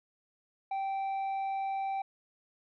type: tone with tanh clipping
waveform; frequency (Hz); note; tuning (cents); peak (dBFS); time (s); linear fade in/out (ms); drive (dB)
triangle; 779; G5; -11; -32; 0.71-2.02; 5; 9
effects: none